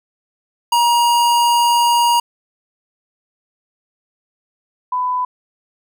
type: tone pair in turn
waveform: square / sine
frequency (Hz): 949 / 999.6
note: A#5 / B5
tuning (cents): +31 / +21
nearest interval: minor second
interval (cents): 90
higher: second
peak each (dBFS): -12 / -16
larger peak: first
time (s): 0.72-2.2 / 4.92-5.25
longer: first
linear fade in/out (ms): 5
effects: none